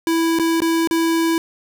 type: tone with dropouts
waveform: square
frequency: 329.6 Hz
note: E4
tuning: in tune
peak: -16 dBFS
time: 0.07-1.38 s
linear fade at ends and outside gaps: 1 ms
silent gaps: 0.388-0.396 / 0.604-0.619 / 0.874-0.91 s
effects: none